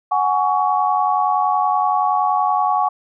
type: chord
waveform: sine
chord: F# suspended second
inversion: none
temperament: equal with one note detuned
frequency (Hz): 740 / 830.6 / 1122.9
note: F#5 / G#5 / C#6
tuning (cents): 0 / 0 / +22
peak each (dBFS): -19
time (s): 0.11-2.89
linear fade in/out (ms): 10
effects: none